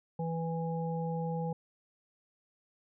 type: harmonic tone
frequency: 164.81 Hz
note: E3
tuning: in tune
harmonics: 1 / 3 / 5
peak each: -33 / -38 / -40 dBFS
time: 0.19-1.53 s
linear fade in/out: 5 ms
effects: none